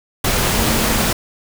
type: tone in noise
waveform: sine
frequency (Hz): 222.8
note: A3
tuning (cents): +22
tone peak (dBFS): -23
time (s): 0.54-1.08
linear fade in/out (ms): 5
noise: pink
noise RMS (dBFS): -17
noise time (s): 0.24-1.13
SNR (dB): -9
effects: none